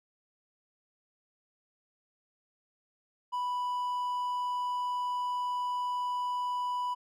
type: tone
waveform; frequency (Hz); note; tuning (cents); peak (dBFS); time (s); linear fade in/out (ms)
triangle; 987.8; B5; 0; -28; 3.32-6.95; 20
effects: none